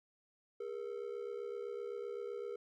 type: ring-modulated tone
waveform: triangle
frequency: 441.5 Hz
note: A4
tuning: 6 cents sharp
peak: -35 dBFS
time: 0.6-2.56 s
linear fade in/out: 5 ms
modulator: 33.9 Hz
effects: none